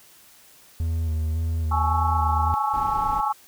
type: tone with vibrato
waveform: triangle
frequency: 80.3 Hz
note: E2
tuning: 45 cents flat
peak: -20 dBFS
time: 0.8-2.54 s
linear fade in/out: 0 ms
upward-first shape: square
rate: 1.8 Hz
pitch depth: 31 cents each way
type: chord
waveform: sine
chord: A major seventh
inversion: third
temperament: equal with one note detuned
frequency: 830.6 / 859.4 / 1108.7 / 1318.5 Hz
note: G#5 / A5 / C#6 / E6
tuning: 0 / -41 / 0 / 0 cents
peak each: -26 / -26 / -26 / -29 dBFS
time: 1.71-3.33 s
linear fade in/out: 10 ms
type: noise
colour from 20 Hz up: brown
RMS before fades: -34 dBFS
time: 2.73-3.21 s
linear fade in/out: 10 ms
effects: white hiss -52 dBFS RMS until 3.47 s